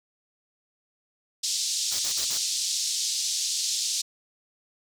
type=band-pass noise; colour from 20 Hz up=white; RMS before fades=-28 dBFS; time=1.43-4.02 s; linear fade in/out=10 ms; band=3900 to 7100 Hz; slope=24 dB/octave
type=noise bursts; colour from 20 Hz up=white; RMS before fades=-36 dBFS; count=4; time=1.91-2.382 s; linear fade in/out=10 ms; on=85 ms; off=44 ms
effects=none